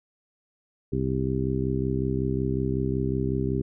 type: harmonic tone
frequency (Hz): 65.41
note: C2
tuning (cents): 0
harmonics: 1 / 2 / 3 / 4 / 5 / 6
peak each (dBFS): -32 / -28 / -32 / -31 / -33 / -30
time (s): 0.92-3.62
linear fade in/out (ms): 10
effects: none